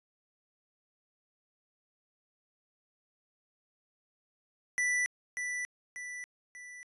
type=tone with echo; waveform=square; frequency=1975.5 Hz; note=B6; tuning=in tune; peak=-28 dBFS; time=4.78-5.06 s; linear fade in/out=0 ms; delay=590 ms; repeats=3; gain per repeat=-6 dB; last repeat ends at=6.83 s; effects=resampled to 24000 Hz